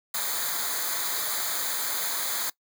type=noise with comb filter; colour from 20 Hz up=white; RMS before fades=-29 dBFS; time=0.14-2.5 s; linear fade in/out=5 ms; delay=0.36 ms; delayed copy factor=-0.85; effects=noise-tail reverb RT60 0.1 s tail -22 dB re dry